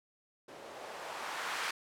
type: noise with low-pass filter sweep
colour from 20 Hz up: violet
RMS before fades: -41 dBFS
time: 0.48-1.71 s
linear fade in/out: 5 ms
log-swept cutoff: 440 to 1500 Hz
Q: 1.3
effects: none

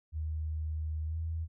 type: tone with pitch glide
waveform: sine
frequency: 78 to 81.27 Hz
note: D#2 to E2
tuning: +5 to -24 cents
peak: -32 dBFS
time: 0.12-1.48 s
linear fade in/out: 50 ms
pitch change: +71 cents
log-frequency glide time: 1.06-1.17 s
effects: none

